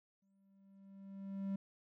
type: tone with exponential growth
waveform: triangle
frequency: 195.5 Hz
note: G3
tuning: 4 cents flat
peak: -33 dBFS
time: 0.22-1.56 s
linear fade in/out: 5 ms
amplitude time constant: 290 ms
effects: none